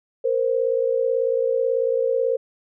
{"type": "tone pair together", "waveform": "sine", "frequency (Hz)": [465.1, 523.3], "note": ["A#4", "C5"], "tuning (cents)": [-4, 0], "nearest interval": "major second", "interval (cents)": 204, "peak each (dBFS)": -21, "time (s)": [0.24, 2.37], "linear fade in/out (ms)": 10, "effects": []}